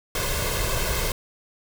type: noise with comb filter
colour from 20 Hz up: pink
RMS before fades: -25 dBFS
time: 0.15-1.12 s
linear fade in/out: 2 ms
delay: 1.9 ms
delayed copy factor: +0.7
effects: none